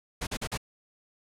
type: noise bursts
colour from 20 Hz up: pink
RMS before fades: -32 dBFS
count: 4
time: 0.21-0.576 s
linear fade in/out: 10 ms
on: 60 ms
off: 42 ms
effects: low-pass 10000 Hz 12 dB/octave